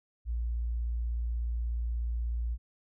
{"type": "tone", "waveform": "sine", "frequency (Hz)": 58.27, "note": "A#1", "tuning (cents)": 0, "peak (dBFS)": -29, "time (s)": [0.25, 2.58], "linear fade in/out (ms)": 50, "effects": []}